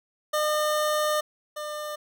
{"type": "tone pair in turn", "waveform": "25% pulse", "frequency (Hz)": [606, 600.8], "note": ["D#5", "D5"], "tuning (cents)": [-46, 39], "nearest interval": "unison", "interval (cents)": 15, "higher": "first", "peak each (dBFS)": [-19, -28], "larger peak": "first", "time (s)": [[0.33, 1.21], [1.56, 1.96]], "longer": "first", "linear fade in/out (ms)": 10, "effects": []}